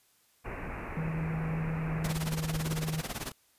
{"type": "low-pass noise", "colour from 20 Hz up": "pink", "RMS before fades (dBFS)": -39, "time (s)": [0.44, 2.14], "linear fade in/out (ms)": 20, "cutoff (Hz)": 2600, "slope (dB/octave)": 96}
{"type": "tone with pitch glide", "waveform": "triangle", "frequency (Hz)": [160.2, 157.72], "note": ["E3", "D#3"], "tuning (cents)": [-49, 24], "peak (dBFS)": -29, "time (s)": [0.97, 3.01], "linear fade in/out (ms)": 2, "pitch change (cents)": -27, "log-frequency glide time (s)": [1.52, 2.77]}
{"type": "noise with tremolo", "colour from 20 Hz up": "pink", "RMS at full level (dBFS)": -34, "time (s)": [2.04, 3.32], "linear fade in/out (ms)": 5, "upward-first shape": "sine", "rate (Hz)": 18, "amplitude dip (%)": 85}
{"effects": ["white hiss -67 dBFS RMS until 3.58 s", "resampled to 32000 Hz"]}